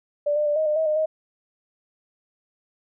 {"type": "tone with pitch steps", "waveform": "sine", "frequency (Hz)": [585, 599, 589, 627, 604, 638, 611, 628], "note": ["D5", "D5", "D5", "D#5", "D5", "D#5", "D#5", "D#5"], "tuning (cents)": [-7, 34, 5, 13, 48, 43, -32, 16], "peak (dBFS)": -19, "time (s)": [0.26, 1.06], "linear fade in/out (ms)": 10, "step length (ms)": 100, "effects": []}